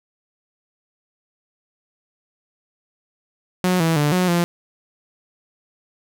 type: tone with pitch steps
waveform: sawtooth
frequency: 182.3 / 163.7 / 147.4 / 182.1 / 172.7 Hz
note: F#3 / E3 / D3 / F#3 / F3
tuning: -25 / -12 / +7 / -27 / -19 cents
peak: -12 dBFS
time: 3.64-4.44 s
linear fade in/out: 0 ms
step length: 160 ms
effects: none